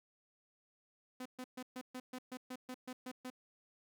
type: tone bursts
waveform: sawtooth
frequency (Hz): 253.8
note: B3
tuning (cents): +47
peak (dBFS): -39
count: 12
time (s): 1.2-3.302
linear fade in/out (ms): 5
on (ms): 56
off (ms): 130
effects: none